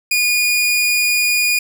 sawtooth tone, 2445 Hz, D#7, 31 cents flat, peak -10 dBFS, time 0.11-1.59 s, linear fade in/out 5 ms, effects none

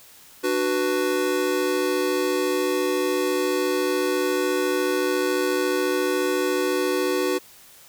square chord, B minor, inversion first, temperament just, 296.3 / 370.4 / 493.9 Hz, D4 / F#4 / B4, +15 / +2 / 0 cents, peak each -28 / -24 / -27 dBFS, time 0.43-7.39 s, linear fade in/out 20 ms, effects white hiss -49 dBFS RMS until 7.88 s

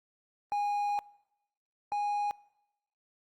triangle tone pair in turn, 821 / 824 Hz, G#5 / G#5, -20 / -14 cents, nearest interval unison, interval 6 cents, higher second, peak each -26 / -27 dBFS, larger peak first, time 0.52-0.99 / 1.92-2.31 s, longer first, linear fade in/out 0 ms, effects noise-tail reverb RT60 0.9 s tail -23 dB re dry + Opus 32 kbps

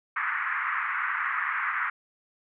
pink band-pass noise, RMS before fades -29 dBFS, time 0.16-1.9 s, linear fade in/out 5 ms, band 1100 to 2100 Hz, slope 48 dB/octave, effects none

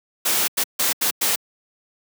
white noise bursts at uneven times, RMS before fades -20 dBFS, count 5, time 0.25-0.48 / 0.57-0.64 / 0.79-0.93 / 1.01-1.11 / 1.21-1.36 s, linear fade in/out 10 ms, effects high-pass 200 Hz 12 dB/octave

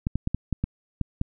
clicks, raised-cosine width 5 ms, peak -12 dBFS, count 8, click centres 0.069 / 0.156 / 0.274 / 0.346 / 0.527 / 0.64 / 1.013 / 1.214 s, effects none

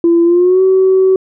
sine tone with pitch glide, 338.9 to 378.2 Hz, E4 to F#4, +48 to +38 cents, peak -5 dBFS, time 0.04-1.16 s, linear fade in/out 2 ms, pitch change +190 cents, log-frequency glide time 0.24-0.62 s, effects tanh soft clip ceiling -2 dBFS

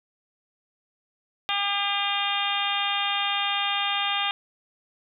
harmonic tone, 402.3 Hz, G4, 45 cents sharp, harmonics 2 / 3 / 4 / 5 / 6 / 7 / 8 / 9, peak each -30 / -31 / -35 / -35 / -32 / -31 / -31 / -31 dBFS, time 1.49-4.31 s, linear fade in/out 0 ms, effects none

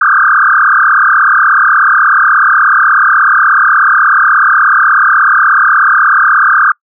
sine tone with frequency modulation, 1388 Hz, F6, 11 cents flat, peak -4 dBFS, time 0.01-6.72 s, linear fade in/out 5 ms, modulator 36.5 Hz, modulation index 6.1, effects noise-tail reverb RT60 0.1 s tail -26 dB re dry

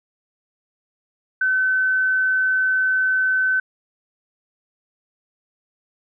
sine tone, 1522 Hz, F#6, 48 cents sharp, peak -16 dBFS, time 1.41-3.6 s, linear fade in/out 5 ms, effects none

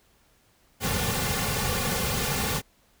pink noise with comb filter, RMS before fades -27 dBFS, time 0.8-2.62 s, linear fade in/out 50 ms, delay 3.1 ms, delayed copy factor -0.8, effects pink hiss -63 dBFS RMS until 3 s

